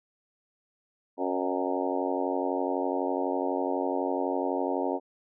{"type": "harmonic tone with a mistuned harmonic", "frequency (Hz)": 92, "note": "F#2", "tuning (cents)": -9, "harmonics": [3, 4, 5, 6, 7, 8, 9, 10], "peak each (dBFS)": [-32, -33, -34, -35, -35, -36, -37, -37], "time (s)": [1.17, 5], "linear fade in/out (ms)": 50, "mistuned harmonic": 7, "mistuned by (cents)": -34, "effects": []}